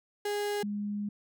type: tone pair in turn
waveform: 35% pulse / sine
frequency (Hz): 411.8 / 205.9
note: G#4 / G#3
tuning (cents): -15 / -15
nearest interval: octave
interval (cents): 1200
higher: first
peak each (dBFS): -28 / -31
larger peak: first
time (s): 0.25-0.63 / 0.63-1.09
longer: second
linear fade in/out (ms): 5
effects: none